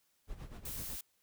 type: noise with tremolo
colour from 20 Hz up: brown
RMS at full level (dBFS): -43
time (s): 0.27-0.98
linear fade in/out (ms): 50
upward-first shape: sine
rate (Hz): 8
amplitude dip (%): 75
type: noise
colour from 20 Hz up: blue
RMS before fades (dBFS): -43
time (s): 0.65-1.01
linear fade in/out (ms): 5
effects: white hiss -75 dBFS RMS until 1.22 s